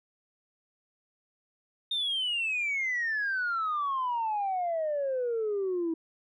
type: exponential sweep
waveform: sine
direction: down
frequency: 3680 to 321.4 Hz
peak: -26 dBFS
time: 1.91-5.94 s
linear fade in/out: 5 ms
effects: tanh soft clip ceiling -24 dBFS